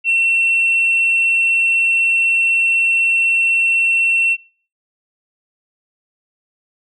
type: tone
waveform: sine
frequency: 2708 Hz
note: E7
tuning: 46 cents sharp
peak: -11 dBFS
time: 0.04-4.37 s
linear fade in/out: 50 ms
effects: noise-tail reverb RT60 0.4 s tail -18 dB re dry + tanh soft clip ceiling -9 dBFS